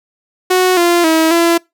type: tone with pitch steps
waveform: sawtooth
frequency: 368.3 / 345.9 / 321.4 / 338 Hz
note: F#4 / F4 / E4 / E4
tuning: -8 / -17 / -44 / +43 cents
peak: -5 dBFS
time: 0.5-1.58 s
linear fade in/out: 10 ms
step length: 270 ms
effects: noise-tail reverb RT60 0.2 s tail -25 dB re dry